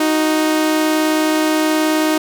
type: tone pair together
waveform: sawtooth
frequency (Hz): 311.1 / 370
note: D#4 / F#4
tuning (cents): 0 / 0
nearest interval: minor third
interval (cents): 300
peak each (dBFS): -10 / -19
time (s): 0-2.18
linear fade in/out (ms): 5
effects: none